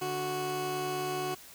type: tone pair together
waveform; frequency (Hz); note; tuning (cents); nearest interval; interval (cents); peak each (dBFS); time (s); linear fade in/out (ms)
20% pulse; 146.4 / 368.9; D3 / F#4; -5 / -5; octave + major third; 1600; -35 / -27; 0.01-1.35; 10
effects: white hiss -51 dBFS RMS until 1.54 s